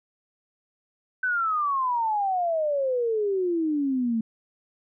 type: exponential sweep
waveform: sine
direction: down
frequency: 1534 to 220 Hz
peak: -22 dBFS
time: 1.23-4.21 s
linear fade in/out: 5 ms
effects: none